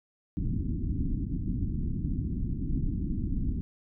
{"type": "low-pass noise", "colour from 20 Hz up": "pink", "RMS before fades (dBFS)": -30, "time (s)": [0.37, 3.61], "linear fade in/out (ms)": 0, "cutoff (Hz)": 300, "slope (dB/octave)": 48, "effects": []}